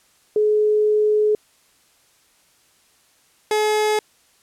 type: tone pair in turn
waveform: sine / 30% pulse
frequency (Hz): 424.4 / 426.2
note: G#4 / G#4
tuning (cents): +38 / +45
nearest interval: unison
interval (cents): 7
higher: second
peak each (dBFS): -14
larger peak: neither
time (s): 0.36-1.35 / 3.51-3.99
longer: first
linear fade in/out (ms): 2
effects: white hiss -58 dBFS RMS until 4.42 s + low-pass 11000 Hz 12 dB/octave